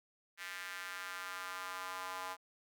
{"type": "tone with high-pass filter sweep", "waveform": "square", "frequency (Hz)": 92.7, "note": "F#2", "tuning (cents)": 4, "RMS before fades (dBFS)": -44, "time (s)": [0.37, 2.37], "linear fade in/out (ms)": 50, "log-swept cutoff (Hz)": [1800, 940], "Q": 2.4, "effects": []}